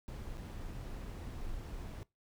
brown noise with dropouts, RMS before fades -43 dBFS, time 0.08-2.03 s, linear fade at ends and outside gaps 0 ms, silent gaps 0.371-0.378 s, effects noise-tail reverb RT60 0.2 s tail -22 dB re dry

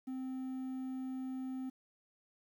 triangle tone with quantisation, 260 Hz, C4, 11 cents flat, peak -36 dBFS, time 0.07-1.7 s, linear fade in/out 10 ms, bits 11, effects none

